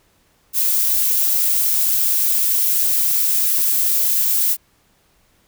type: noise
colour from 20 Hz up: violet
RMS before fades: -17 dBFS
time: 0.53-4.57 s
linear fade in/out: 50 ms
effects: pink hiss -59 dBFS RMS until 5.47 s